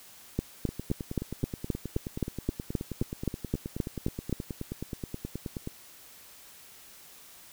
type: two click trains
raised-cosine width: 3 ms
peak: -21 / -14 dBFS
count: 48 / 16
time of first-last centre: 0.69-5.674 / 0.39-4.327 s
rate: 9.43 / 3.81 Hz
effects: white hiss -52 dBFS RMS until 7.52 s